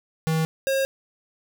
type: tone pair in turn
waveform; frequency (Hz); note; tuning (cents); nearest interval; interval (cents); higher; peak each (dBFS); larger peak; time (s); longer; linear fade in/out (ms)
square; 160 / 539.2; D#3 / C#5; +49 / -48; octave + major sixth; 2103; second; -21; neither; 0.27-0.45 / 0.67-0.85; neither; 0
effects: none